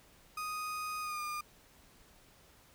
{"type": "tone with pitch glide", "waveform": "35% pulse", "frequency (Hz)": [1244.5, 1209.8], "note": ["D#6", "D#6"], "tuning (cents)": [0, -49], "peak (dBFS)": -35, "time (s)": [0.37, 1.41], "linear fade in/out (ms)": 5, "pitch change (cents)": -49, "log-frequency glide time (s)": [1.01, 1.21], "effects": ["pink hiss -62 dBFS RMS until 2.74 s"]}